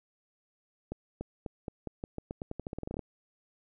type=accelerating click train; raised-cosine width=2 ms; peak=-23 dBFS; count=20; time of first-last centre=0.92-2.993 s; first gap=290 ms; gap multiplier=0.87; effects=none